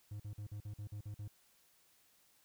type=tone bursts; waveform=triangle; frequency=103.83 Hz; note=G#2; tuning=in tune; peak=-40 dBFS; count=9; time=0.11-1.279 s; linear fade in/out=5 ms; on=89 ms; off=46 ms; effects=white hiss -70 dBFS RMS until 2.44 s